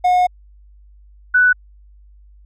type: tone pair in turn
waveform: triangle / sine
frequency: 724 / 1487.8 Hz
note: F#5 / F#6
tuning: -38 / +9 cents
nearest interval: octave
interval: 1247 cents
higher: second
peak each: -9 dBFS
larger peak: neither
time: 0.04-0.27 / 1.34-1.53 s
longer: first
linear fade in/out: 10 ms
effects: added 50 Hz sine -43 dBFS peak until 2.45 s